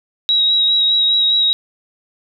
sine tone with vibrato, 3834 Hz, A#7, 48 cents sharp, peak -11 dBFS, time 0.29-1.53 s, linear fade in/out 0 ms, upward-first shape sine, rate 4.9 Hz, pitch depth 20 cents each way, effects none

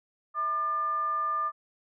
sine tone with frequency modulation, 1200 Hz, D6, 37 cents sharp, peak -26 dBFS, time 0.34-1.52 s, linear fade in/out 50 ms, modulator 552 Hz, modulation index 0.23, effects none

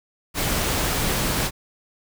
pink noise, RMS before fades -23 dBFS, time 0.34-1.51 s, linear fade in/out 50 ms, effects none

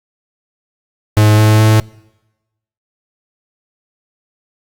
45% pulse tone with pitch steps, 106.6 / 107.78 / 108.97 Hz, G#2 / A2 / A2, +46 / -35 / -16 cents, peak -6 dBFS, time 1.17-1.8 s, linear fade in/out 0 ms, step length 210 ms, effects noise-tail reverb RT60 1.0 s tail -25 dB re dry + Opus 48 kbps

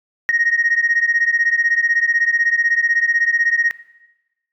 sine beating tone pair, 1864.7 / 1880.7 Hz, A#6 / A#6, 0 / +15 cents, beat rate 16 Hz, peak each -15 / -17 dBFS, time 0.29-3.71 s, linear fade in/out 0 ms, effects noise-tail reverb RT60 1.0 s tail -18 dB re dry + tanh soft clip ceiling -8 dBFS

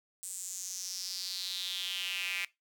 square tone with high-pass filter sweep, 92.5 Hz, F#2, in tune, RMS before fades -38 dBFS, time 0.23-2.45 s, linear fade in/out 0 ms, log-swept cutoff 8300 to 2300 Hz, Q 4.9, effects noise-tail reverb RT60 0.2 s tail -20 dB re dry

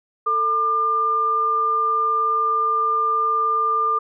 sine tone pair together, 445.2 / 1198.9 Hz, A4 / D6, +20 / +35 cents, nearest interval octave + perfect fourth, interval 1715 cents, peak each -29 / -17 dBFS, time 0.26-3.99 s, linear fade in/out 10 ms, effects none

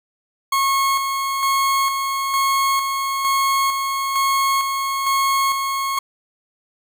40% pulse tone with tremolo, 1091 Hz, C#6, 28 cents flat, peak -15 dBFS, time 0.52-5.99 s, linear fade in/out 5 ms, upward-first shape square, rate 1.1 Hz, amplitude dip 40%, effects none

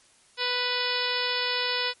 harmonic tone with a mistuned harmonic, 493.9 Hz, B4, in tune, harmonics 1 / 2 / 3 / 4 / 5 / 6 / 7 / 8 / 9 / 10, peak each -34 / -34 / -34 / -34 / -34 / -34 / -34 / -34 / -34 / -34 dBFS, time 0.37-1.94 s, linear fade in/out 50 ms, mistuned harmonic 10, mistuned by +63 cents, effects white hiss -59 dBFS RMS until 2 s + MP3 48 kbps

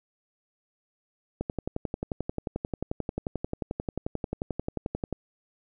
click train, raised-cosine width 2 ms, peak -16 dBFS, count 43, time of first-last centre 1.41-5.127 s, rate 11.3 Hz, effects none

